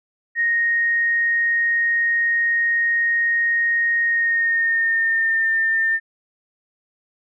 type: tone with pitch glide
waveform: sine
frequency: 1864 to 1802.6 Hz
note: A#6 to A6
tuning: -1 to +41 cents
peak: -16 dBFS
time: 0.35-6 s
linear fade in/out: 50 ms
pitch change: -58 cents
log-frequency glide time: 4.05-5.49 s
effects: none